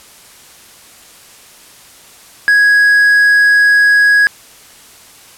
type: tone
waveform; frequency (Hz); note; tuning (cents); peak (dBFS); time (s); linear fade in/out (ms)
triangle; 1661.2; G#6; 0; -4; 2.48-4.27; 0
effects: white hiss -40 dBFS RMS until 5.37 s + low-pass 12000 Hz 12 dB/octave